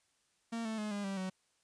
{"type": "tone with pitch steps", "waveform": "45% pulse", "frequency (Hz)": [230, 220.8, 211.9, 203.4, 195.2, 187.36], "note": ["A#3", "A3", "G#3", "G#3", "G3", "F#3"], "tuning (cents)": [-23, 6, 35, -36, -7, 22], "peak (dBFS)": -36, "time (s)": [0.52, 1.3], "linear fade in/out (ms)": 10, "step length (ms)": 130, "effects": ["white hiss -75 dBFS RMS until 1.63 s", "resampled to 22050 Hz"]}